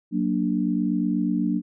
sine chord, Gb augmented, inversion none, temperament equal, 185 / 233.1 / 293.7 Hz, Gb3 / Bb3 / D4, 0 / 0 / 0 cents, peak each -25 dBFS, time 0.11-1.62 s, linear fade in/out 50 ms, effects none

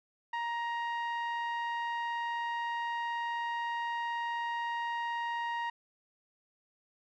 sawtooth tone with low-pass filter, 939 Hz, A#5, 12 cents sharp, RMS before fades -35 dBFS, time 0.33-5.7 s, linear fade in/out 5 ms, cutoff 2000 Hz, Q 1.2, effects none

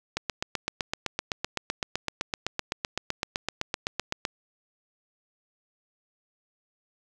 click train, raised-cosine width 0.2 ms, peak -10 dBFS, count 33, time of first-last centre 0.17-4.252 s, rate 7.84 Hz, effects none

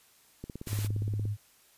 click train, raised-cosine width 3 ms, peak -26 dBFS, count 15, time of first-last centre 0.44-1.254 s, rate 17.2 Hz
white noise, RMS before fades -41 dBFS, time 0.66-0.88 s, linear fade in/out 20 ms
sine tone, 103.7 Hz, G#2, 2 cents flat, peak -29 dBFS, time 0.68-1.37 s, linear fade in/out 50 ms
effects white hiss -62 dBFS RMS until 1.77 s + resampled to 32000 Hz

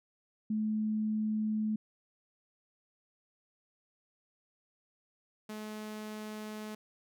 sine / sawtooth tone pair in turn, 215.5 / 214 Hz, A3 / A3, -36 / -48 cents, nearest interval unison, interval 12 cents, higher first, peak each -29 / -36 dBFS, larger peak first, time 0.5-1.76 / 5.49-6.75 s, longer neither, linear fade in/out 5 ms, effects none

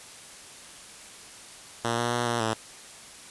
5% pulse tone with pitch steps, 116.8 / 119.5 / 120.6 / 118.4 / 111.3 Hz, A#2 / A#2 / B2 / A#2 / A2, +4 / +43 / -41 / +27 / +20 cents, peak -14 dBFS, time 1.84-2.54 s, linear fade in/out 10 ms, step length 140 ms, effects white hiss -46 dBFS RMS until 3.3 s + resampled to 24000 Hz

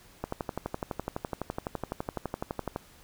click train, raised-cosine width 1 ms, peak -17 dBFS, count 31, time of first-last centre 0.24-2.761 s, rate 11.9 Hz, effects pink hiss -56 dBFS RMS until 3.03 s

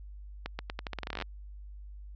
accelerating click train, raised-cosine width 0.3 ms, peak -19 dBFS, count 17, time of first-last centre 0.46-1.223 s, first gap 130 ms, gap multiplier 0.84, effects added 50 Hz sine -43 dBFS peak until 2.15 s + resampled to 16000 Hz

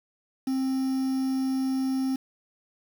triangle tone with quantisation, 263.9 Hz, C4, 15 cents sharp, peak -22 dBFS, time 0.47-2.16 s, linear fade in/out 5 ms, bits 7, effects none

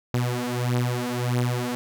sawtooth beating tone pair, 122 / 123.6 Hz, B2 / B2, -21 / +2 cents, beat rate 1.6 Hz, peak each -22 dBFS, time 0.14-1.75 s, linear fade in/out 0 ms, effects none

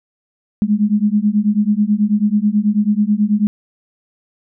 sine beating tone pair, 204.4 / 213.6 Hz, G#3 / G#3, -27 / +49 cents, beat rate 9.2 Hz, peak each -15 dBFS, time 0.62-3.47 s, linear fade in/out 0 ms, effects none

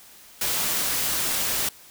white noise, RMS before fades -25 dBFS, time 0.41-1.69 s, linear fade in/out 5 ms, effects white hiss -49 dBFS RMS until 1.9 s

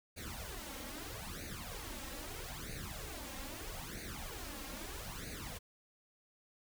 pink noise with flanger, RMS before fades -45 dBFS, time 0.16-5.59 s, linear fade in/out 20 ms, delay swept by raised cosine 0.46 to 3.76 ms, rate 0.78 Hz, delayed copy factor +0.8, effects none

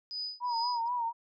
sine tone with tremolo, 4978 Hz, D#8, in tune, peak -33 dBFS, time 0.11-0.88 s, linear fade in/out 0 ms, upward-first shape sine, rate 2.4 Hz, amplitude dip 100%
sine tone with vibrato, 950 Hz, A#5, 33 cents sharp, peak -29 dBFS, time 0.4-1.13 s, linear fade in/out 50 ms, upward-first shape sine, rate 4.2 Hz, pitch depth 70 cents each way
effects none

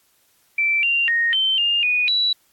sine tone with pitch steps, 2334 / 2774 / 1861 / 3095 / 2815 / 2470 / 3931 Hz, D7 / F7 / A#6 / G7 / F7 / D#7 / B7, -11 / -12 / -3 / -23 / +13 / -13 / -9 cents, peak -16 dBFS, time 0.58-2.33 s, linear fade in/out 5 ms, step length 250 ms, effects white hiss -61 dBFS RMS until 2.52 s + AAC 64 kbps

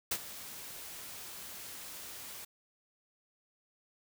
white noise with ADSR envelope, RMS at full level -31 dBFS, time 0.11-2.45 s, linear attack 7 ms, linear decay 58 ms, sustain -15 dB, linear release 7 ms, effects none

